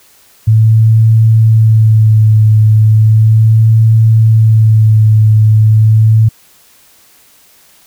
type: tone with vibrato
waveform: sine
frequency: 109.9 Hz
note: A2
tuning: 2 cents flat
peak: -3 dBFS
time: 0.47-6.29 s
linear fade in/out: 10 ms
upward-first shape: sine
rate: 0.36 Hz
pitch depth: 26 cents each way
effects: white hiss -45 dBFS RMS until 7.86 s